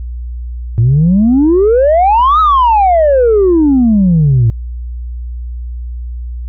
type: exponential two-way sweep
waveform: sine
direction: up then down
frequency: 110 to 1300 to 110 Hz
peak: -4 dBFS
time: 0.78-4.5 s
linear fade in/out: 0 ms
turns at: 2.4 s
effects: tanh soft clip ceiling -3 dBFS + added 60 Hz sine -19 dBFS peak until 6.48 s